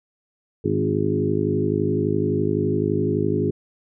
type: harmonic tone with a mistuned harmonic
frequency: 51.8 Hz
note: G#1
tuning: 4 cents flat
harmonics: 2 / 3 / 4 / 5 / 6 / 7 / 8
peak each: -27 / -26 / -30 / -27 / -28 / -25 / -25 dBFS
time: 0.64-3.51 s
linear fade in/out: 10 ms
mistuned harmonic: 6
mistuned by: -15 cents
effects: none